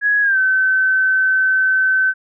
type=tone with pitch glide; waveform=sine; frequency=1669 to 1530.5 Hz; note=G#6 to G6; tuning=+8 to -42 cents; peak=-12 dBFS; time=0.01-2.14 s; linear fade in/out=50 ms; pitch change=-150 cents; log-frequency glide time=0.22-0.38 s; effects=none